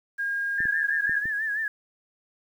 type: tone with pitch glide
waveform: sine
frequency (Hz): 1622 to 1638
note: G#6 to G#6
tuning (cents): -41 to -24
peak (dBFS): -25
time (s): 0.18-1.22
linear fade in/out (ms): 20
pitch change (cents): +17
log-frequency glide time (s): 0.58-1.09
type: tone with vibrato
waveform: sine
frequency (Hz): 1720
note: A6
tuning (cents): -40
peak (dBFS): -25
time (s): 0.58-1.68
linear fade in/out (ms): 2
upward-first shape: sine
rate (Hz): 6.1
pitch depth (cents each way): 80
type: clicks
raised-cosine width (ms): 3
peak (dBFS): -27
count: 4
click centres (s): 0.605 / 0.655 / 1.095 / 1.256
effects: 9-bit